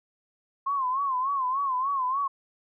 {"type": "tone with vibrato", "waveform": "sine", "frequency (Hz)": 1065, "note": "C6", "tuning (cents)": 30, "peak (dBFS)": -24, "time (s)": [0.66, 2.28], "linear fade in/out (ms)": 10, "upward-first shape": "sine", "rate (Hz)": 3.4, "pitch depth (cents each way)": 110, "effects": []}